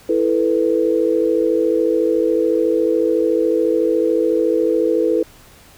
sine chord, E suspended fourth, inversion none, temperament equal, 329.6 / 440 / 493.9 Hz, E4 / A4 / B4, 0 / 0 / 0 cents, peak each -18 dBFS, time 0.09-5.23 s, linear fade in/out 5 ms, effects pink hiss -46 dBFS RMS until 5.77 s

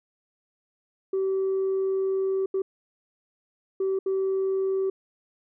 sine tone bursts at uneven times, 384 Hz, G4, 36 cents flat, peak -21 dBFS, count 4, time 1.13-2.46 / 2.54-2.62 / 3.8-3.99 / 4.06-4.9 s, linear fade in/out 5 ms, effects tanh soft clip ceiling -20 dBFS

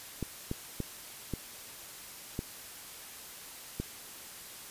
clicks, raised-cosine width 3 ms, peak -20 dBFS, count 6, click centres 0.227 / 0.514 / 0.803 / 1.337 / 2.391 / 3.8 s, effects white hiss -47 dBFS RMS until 4.7 s + resampled to 32000 Hz

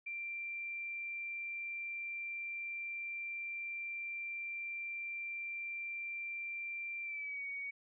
sine tone with pitch glide, 2361 to 2244 Hz, D7 to C#7, +9 to +21 cents, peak -39 dBFS, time 0.06-7.71 s, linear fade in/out 10 ms, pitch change -88 cents, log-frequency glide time 7.03-7.43 s, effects none

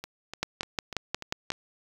two click trains, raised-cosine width 0.2 ms, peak -10 / -20 dBFS, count 7 / 6, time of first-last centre 0.43-1.503 / 0.04-1.519 s, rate 5.59 / 3.38 Hz, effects 7-bit

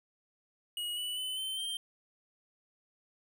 square tone with pitch steps, 2900 / 2961 / 3023 / 3087 / 3152 Hz, F#7 / F#7 / F#7 / G7 / G7, -35 / +1 / +36 / -27 / +9 cents, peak -35 dBFS, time 0.77-1.77 s, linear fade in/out 2 ms, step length 200 ms, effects none

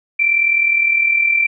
sine tone with amplitude modulation, 2349 Hz, D7, in tune, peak -9 dBFS, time 0.19-1.47 s, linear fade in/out 10 ms, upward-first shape sine, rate 39.7 Hz, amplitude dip 60%, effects none

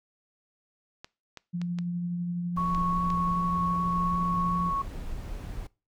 clicks, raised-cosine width 0.2 ms, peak -24 dBFS, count 6, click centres 1.045 / 1.373 / 1.616 / 1.787 / 2.748 / 3.103 s
sine tone with tremolo, 174.6 Hz, F3, in tune, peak -27 dBFS, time 1.53-4.71 s, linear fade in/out 20 ms, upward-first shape triangle, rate 12 Hz, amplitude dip 25%
brown noise, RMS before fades -37 dBFS, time 2.56-5.67 s, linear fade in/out 5 ms
sine tone with vibrato, 1108.7 Hz, C#6, in tune, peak -26 dBFS, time 2.57-4.82 s, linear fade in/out 5 ms, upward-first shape triangle, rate 2.6 Hz, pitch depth 8 cents each way
effects noise-tail reverb RT60 0.3 s tail -22 dB re dry

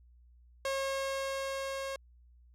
sawtooth tone with level ramp, 542 Hz, C#5, 39 cents flat, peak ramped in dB -27 to -32 dBFS, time 0.65-1.96 s, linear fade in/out 2 ms, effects added 60 Hz sine -57 dBFS peak until 2.54 s + low-pass 10000 Hz 12 dB/octave

